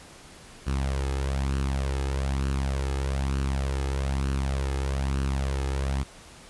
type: tone with flanger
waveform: sawtooth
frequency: 67.7 Hz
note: C#2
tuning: 40 cents flat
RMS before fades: -27 dBFS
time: 0.66-6.04 s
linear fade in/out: 20 ms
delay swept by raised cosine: 0.69 to 2.39 ms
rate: 1.1 Hz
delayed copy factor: +0.55
effects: pink hiss -48 dBFS RMS until 6.49 s + resampled to 24000 Hz